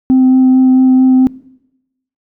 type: tone with vibrato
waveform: sine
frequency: 258.9 Hz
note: C4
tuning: 18 cents flat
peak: -3 dBFS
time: 0.1-1.27 s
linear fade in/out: 0 ms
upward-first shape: sine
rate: 4.5 Hz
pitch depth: 9 cents each way
effects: noise-tail reverb RT60 0.9 s tail -22 dB re dry + tanh soft clip ceiling -3 dBFS